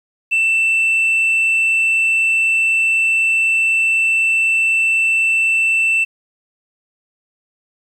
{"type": "tone", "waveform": "sine", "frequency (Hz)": 2668, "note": "E7", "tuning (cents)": 20, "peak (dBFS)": -10, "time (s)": [0.31, 6.05], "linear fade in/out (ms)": 20, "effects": ["tanh soft clip ceiling -11 dBFS", "8-bit"]}